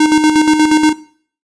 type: tone with tremolo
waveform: square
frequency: 307.9 Hz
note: D#4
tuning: 18 cents flat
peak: -7 dBFS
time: 0-0.93 s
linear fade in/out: 5 ms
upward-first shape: square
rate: 8.4 Hz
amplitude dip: 55%
effects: noise-tail reverb RT60 0.5 s tail -17 dB re dry + resampled to 22050 Hz